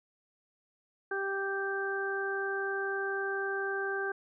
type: harmonic tone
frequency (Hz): 392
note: G4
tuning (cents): 0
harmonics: 1 / 2 / 3 / 4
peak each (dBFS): -34 / -40 / -43 / -34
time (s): 1.11-4.12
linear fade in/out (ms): 5
effects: none